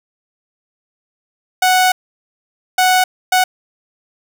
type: tone bursts at uneven times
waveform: sawtooth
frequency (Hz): 740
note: F#5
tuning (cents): 0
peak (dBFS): -6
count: 3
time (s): 1.62-1.92 / 2.78-3.04 / 3.32-3.44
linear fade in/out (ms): 5
effects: none